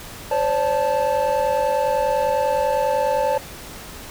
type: tone cluster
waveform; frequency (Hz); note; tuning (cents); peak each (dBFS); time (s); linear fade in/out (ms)
triangle; 524 / 574 / 880; C5 / D5 / A5; +2 / -40 / 0; -20; 0.31-3.38; 5
effects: pink hiss -37 dBFS RMS until 4.1 s